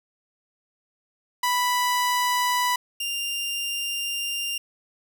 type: tone pair in turn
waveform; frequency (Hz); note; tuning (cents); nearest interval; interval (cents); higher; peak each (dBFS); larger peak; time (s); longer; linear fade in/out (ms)
sawtooth; 987.8 / 2794; B5 / F7; 0 / 0; octave + tritone; 1800; second; -17 / -23; first; 1.43-2.76 / 3-4.58; second; 5
effects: 9-bit